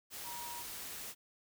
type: tone in noise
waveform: sine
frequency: 953 Hz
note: A#5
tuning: 38 cents sharp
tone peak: -45 dBFS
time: 0.23-0.64 s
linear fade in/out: 50 ms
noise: white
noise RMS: -45 dBFS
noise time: 0.1-1.15 s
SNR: -3 dB
effects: none